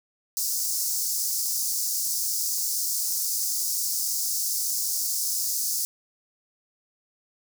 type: high-pass noise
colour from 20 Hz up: pink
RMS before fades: -27 dBFS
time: 0.37-5.85 s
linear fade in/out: 0 ms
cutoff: 5000 Hz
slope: 48 dB/octave
effects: none